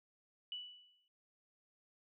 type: tone with exponential decay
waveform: sine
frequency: 2960 Hz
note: F#7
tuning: in tune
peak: -39 dBFS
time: 0.52-1.08 s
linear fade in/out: 1 ms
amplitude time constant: 120 ms
effects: none